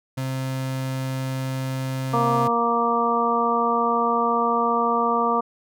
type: tone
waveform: 35% pulse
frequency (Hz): 131.8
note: C3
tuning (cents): +13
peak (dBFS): -23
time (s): 0.17-2.48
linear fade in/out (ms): 10
type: harmonic tone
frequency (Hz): 234.4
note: A#3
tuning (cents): +10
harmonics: 1 / 2 / 3 / 4 / 5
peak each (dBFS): -27 / -25 / -26 / -25 / -22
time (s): 2.13-5.41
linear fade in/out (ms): 10
effects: none